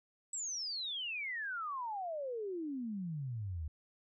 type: exponential sweep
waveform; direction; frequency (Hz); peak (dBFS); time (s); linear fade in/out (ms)
sine; down; 7902 to 73.5; -37; 0.33-3.68; 5
effects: none